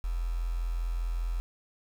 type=tone with quantisation; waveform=sine; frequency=42.51 Hz; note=F1; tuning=46 cents flat; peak=-28 dBFS; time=0.04-1.4 s; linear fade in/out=0 ms; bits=8; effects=none